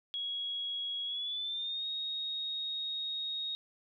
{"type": "tone with pitch glide", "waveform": "sine", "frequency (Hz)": [3322, 3750], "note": ["G#7", "A#7"], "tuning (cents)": [0, 10], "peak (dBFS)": -34, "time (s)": [0.14, 3.55], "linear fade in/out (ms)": 0, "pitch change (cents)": 210, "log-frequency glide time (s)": [1.05, 1.87], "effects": []}